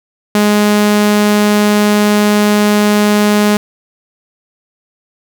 sawtooth tone, 208.3 Hz, G#3, 5 cents sharp, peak -4 dBFS, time 0.35-3.57 s, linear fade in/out 2 ms, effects none

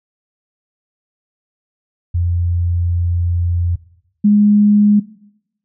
sine tone pair in turn, 86.8 / 207.3 Hz, F2 / G#3, -10 / -3 cents, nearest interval octave + minor third, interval 1507 cents, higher second, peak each -13 / -7 dBFS, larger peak second, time 2.14-3.76 / 4.24-5 s, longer first, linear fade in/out 10 ms, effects noise-tail reverb RT60 0.8 s tail -19 dB re dry

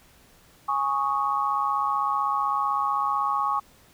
sine chord, Ab suspended fourth, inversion none, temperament equal, 830.6 / 1108.7 / 1244.5 Hz, Ab5 / Db6 / Eb6, 0 / 0 / 0 cents, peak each -28 / -24 / -30 dBFS, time 0.68-3.6 s, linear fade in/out 10 ms, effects pink hiss -56 dBFS RMS until 3.93 s

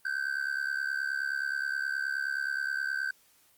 triangle tone with amplitude modulation, 1545 Hz, G6, 26 cents flat, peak -24 dBFS, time 0.05-3.11 s, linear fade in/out 5 ms, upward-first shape sine, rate 69.5 Hz, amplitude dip 85%, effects white hiss -64 dBFS RMS until 3.57 s + Opus 32 kbps

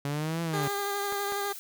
sawtooth linear two-way sweep, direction up then down, 140 to 169.4 to 140 Hz, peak -25 dBFS, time 0.05-0.68 s, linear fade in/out 2 ms, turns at 0.42 s
15% pulse tone with vibrato, 402.9 Hz, G4, 48 cents sharp, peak -23 dBFS, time 0.53-1.53 s, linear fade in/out 10 ms, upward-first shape sine, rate 12 Hz, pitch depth 18 cents each way
blue noise, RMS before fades -42 dBFS, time 0.63-1.59 s, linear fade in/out 0 ms
clicks, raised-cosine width 0.5 ms, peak -23 / -23 dBFS, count 2, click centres 1.124 / 1.322 s
effects none

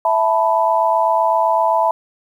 sine chord, E suspended fourth, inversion none, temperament equal, 659.3 / 880 / 987.8 Hz, E5 / A5 / B5, 0 / 0 / 0 cents, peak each -17 dBFS, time 0.05-1.91 s, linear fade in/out 2 ms, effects 8-bit

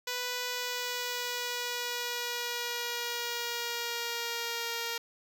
5% pulse tone with pitch glide, 493.9 to 466.2 Hz, B4 to A#4, 0 to 0 cents, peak -21 dBFS, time 0.07-4.98 s, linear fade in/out 5 ms, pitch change -100 cents, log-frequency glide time 0.48-4.75 s, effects none

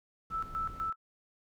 brown noise, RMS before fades -46 dBFS, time 0.3-0.9 s, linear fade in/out 2 ms
sine tone with tremolo, 1318.5 Hz, E6, in tune, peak -31 dBFS, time 0.3-0.96 s, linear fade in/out 50 ms, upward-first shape square, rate 4 Hz, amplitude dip 80%
effects none

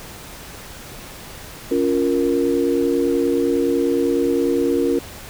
sine chord, Bb minor, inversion first, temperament just, 279.7 / 349.6 / 466.2 Hz, Db4 / F4 / Bb4, +16 / +2 / 0 cents, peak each -20 dBFS, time 1.71-4.99 s, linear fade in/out 5 ms, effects pink hiss -37 dBFS RMS until 5.29 s

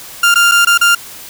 30% pulse tone with dropouts, 1396.9 Hz, F6, in tune, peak -4 dBFS, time 0.23-0.95 s, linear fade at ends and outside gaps 5 ms, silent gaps 0.343-0.356 / 0.514-0.518 / 0.65-0.67 / 0.777-0.812 s, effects white hiss -32 dBFS RMS until 1.29 s

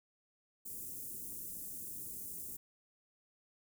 white band-stop noise, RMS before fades -45 dBFS, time 0.65-2.57 s, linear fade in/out 10 ms, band 380 to 8000 Hz, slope 24 dB/octave, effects none

